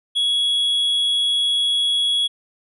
triangle tone, 3347 Hz, G#7, 13 cents sharp, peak -15 dBFS, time 0.15-2.28 s, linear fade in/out 20 ms, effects resampled to 32000 Hz

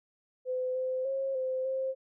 sine tone with pitch steps, 509 / 515 / 539 / 518 / 528 Hz, C5 / C5 / C#5 / C5 / C5, -48 / -28 / -49 / -17 / +16 cents, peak -29 dBFS, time 0.45-1.95 s, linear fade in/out 50 ms, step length 300 ms, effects none

